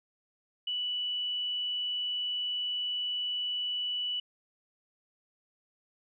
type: tone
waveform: sine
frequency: 2960 Hz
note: F#7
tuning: in tune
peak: -30 dBFS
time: 0.67-4.2 s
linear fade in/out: 5 ms
effects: none